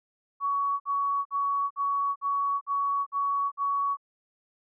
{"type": "tone bursts", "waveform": "sine", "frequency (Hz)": 1123, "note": "C#6", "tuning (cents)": 22, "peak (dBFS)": -24, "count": 8, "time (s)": [0.4, 3.971], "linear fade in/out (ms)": 50, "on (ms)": 400, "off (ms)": 53, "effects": []}